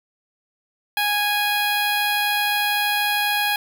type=tone with notch filter; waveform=10% pulse; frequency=827 Hz; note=G#5; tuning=8 cents flat; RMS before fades=-21 dBFS; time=0.97-3.56 s; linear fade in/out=2 ms; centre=6000 Hz; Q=1.3; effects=8-bit